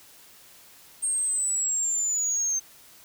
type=linear sweep; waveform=sine; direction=down; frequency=8610 to 6272 Hz; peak=-22 dBFS; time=1.02-2.6 s; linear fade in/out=20 ms; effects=tanh soft clip ceiling -20 dBFS + white hiss -52 dBFS RMS until 3.04 s